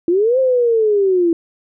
sine linear two-way sweep, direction up then down, 328.8 to 531 to 328.8 Hz, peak -11 dBFS, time 0.08-1.33 s, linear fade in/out 2 ms, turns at 0.39 s, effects none

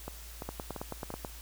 two click trains, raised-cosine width 1 ms, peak -24 / -22 dBFS, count 4 / 8, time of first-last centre 0.08-1.104 / 0.49-1.248 s, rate 2.93 / 9.23 Hz, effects added 56 Hz sine -46 dBFS peak until 1.41 s + white hiss -50 dBFS RMS until 1.41 s

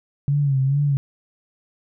sine tone with vibrato, 138.8 Hz, C#3, 3 cents sharp, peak -16 dBFS, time 0.28-0.97 s, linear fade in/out 0 ms, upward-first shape sine, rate 2.3 Hz, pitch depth 80 cents each way, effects none

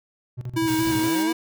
triangle tone with tremolo, 123.47 Hz, B2, in tune, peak -25 dBFS, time 0.37-1.09 s, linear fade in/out 20 ms, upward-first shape square, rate 12 Hz, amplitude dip 80%
square tone with vibrato, 322.1 Hz, E4, 40 cents flat, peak -21 dBFS, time 0.56-1.33 s, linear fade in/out 10 ms, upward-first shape square, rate 4.2 Hz, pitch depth 23 cents each way
white high-pass noise, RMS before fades -34 dBFS, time 0.66-1.24 s, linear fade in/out 20 ms, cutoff 110 Hz, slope 96 dB/octave
15% pulse linear sweep, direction up, 50.3 to 245.7 Hz, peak -26 dBFS, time 0.85-1.33 s, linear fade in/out 5 ms
effects none

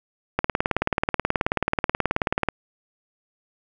click train, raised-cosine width 0.5 ms, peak -5 dBFS, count 40, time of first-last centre 0.39-2.487 s, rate 18.6 Hz, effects none

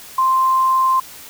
sine tone, 1046.5 Hz, C6, in tune, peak -12 dBFS, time 0.18-1 s, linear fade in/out 5 ms, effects white hiss -38 dBFS RMS until 1.29 s

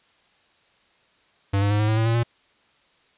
square tone with pitch steps, 99 / 101.49 / 104.04 / 106.66 / 109.34 / 112.09 / 114.91 / 117.8 Hz, G2 / G#2 / G#2 / G#2 / A2 / A2 / A#2 / A#2, +18 / -39 / +4 / +47 / -10 / +33 / -24 / +19 cents, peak -19 dBFS, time 1.53-2.234 s, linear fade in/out 10 ms, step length 88 ms, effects white hiss -61 dBFS RMS until 3.17 s + resampled to 8000 Hz

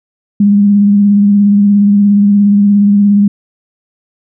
sine tone with vibrato, 203.1 Hz, G#3, 38 cents flat, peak -4 dBFS, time 0.4-3.28 s, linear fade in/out 5 ms, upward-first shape sine, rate 17 Hz, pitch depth 25 cents each way, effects none

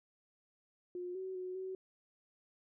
sine tone with pitch steps, 357.5 / 376.7 / 367.5 / 376.6 Hz, F4 / F#4 / F#4 / F#4, +41 / +31 / -12 / +31 cents, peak -39 dBFS, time 0.95-1.75 s, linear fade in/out 2 ms, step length 200 ms, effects none

